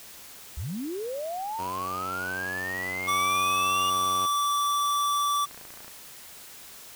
sine linear sweep, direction up, 56.4 to 2852 Hz, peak -30 dBFS, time 0.57-3.9 s, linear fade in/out 5 ms
5% pulse tone with vibrato, 92.5 Hz, F#2, in tune, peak -25 dBFS, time 1.58-4.27 s, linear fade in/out 20 ms, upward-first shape sine, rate 17 Hz, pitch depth 22 cents each way
square tone, 1159 Hz, D6, 23 cents flat, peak -24 dBFS, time 3.07-5.46 s, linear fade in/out 20 ms
clicks, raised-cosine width 0.5 ms, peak -31 dBFS, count 11, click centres 5.511 / 5.546 / 5.576 / 5.613 / 5.652 / 5.705 / 5.739 / 5.774 / 5.805 / 5.846 / 5.88 s
effects white hiss -46 dBFS RMS until 6.95 s

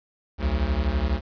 square beating tone pair, 62.1 / 74.1 Hz, B1 / D2, +10 / +16 cents, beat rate 12 Hz, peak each -25 dBFS, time 0.38-1.21 s, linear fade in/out 50 ms, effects resampled to 11025 Hz + 8-bit

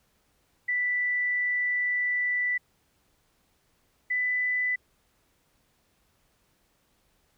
sine tone pair in turn, 1975.5 / 1993.8 Hz, B6 / B6, 0 / +16 cents, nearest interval unison, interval 16 cents, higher second, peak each -24 dBFS, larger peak neither, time 0.68-2.58 / 4.1-4.76 s, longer first, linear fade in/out 10 ms, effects pink hiss -69 dBFS RMS until 7.37 s

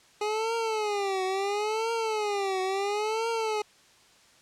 25% pulse tone with vibrato, 415.3 Hz, G#4, in tune, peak -23 dBFS, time 0.21-3.62 s, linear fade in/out 5 ms, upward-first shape triangle, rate 0.73 Hz, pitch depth 190 cents each way, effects white hiss -58 dBFS RMS until 4.41 s + low-pass 7000 Hz 12 dB/octave

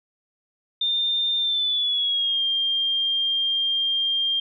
sine tone with pitch glide, 3610 to 3198 Hz, A7 to G7, +44 to +34 cents, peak -20 dBFS, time 0.81-4.4 s, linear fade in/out 5 ms, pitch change -210 cents, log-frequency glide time 1.38-2.43 s, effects none

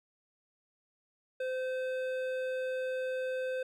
sine tone with hard clipping, 515 Hz, C5, 28 cents flat, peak -34 dBFS, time 1.4-3.63 s, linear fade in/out 5 ms, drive 11 dB, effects none

